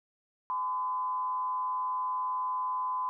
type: tone with frequency modulation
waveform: sine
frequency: 1015 Hz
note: B5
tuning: 47 cents sharp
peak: -29 dBFS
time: 0.5-3.09 s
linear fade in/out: 0 ms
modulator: 172 Hz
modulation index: 0.35
effects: none